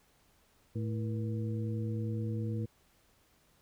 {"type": "harmonic tone with a mistuned harmonic", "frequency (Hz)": 109.7, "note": "A2", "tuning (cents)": -5, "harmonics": [1, 2, 3, 4], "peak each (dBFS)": [-33, -39, -43, -45], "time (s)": [0.75, 2.66], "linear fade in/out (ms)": 10, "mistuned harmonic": 4, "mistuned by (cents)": 140, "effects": ["pink hiss -68 dBFS RMS until 3.61 s"]}